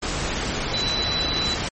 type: tone in noise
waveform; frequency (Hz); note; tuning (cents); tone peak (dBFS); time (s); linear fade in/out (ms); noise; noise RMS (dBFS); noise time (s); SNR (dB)
sine; 3973; B7; +10; -23; 0.73-1.55; 10; pink; -26; 0.02-1.69; 0
effects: MP3 32 kbps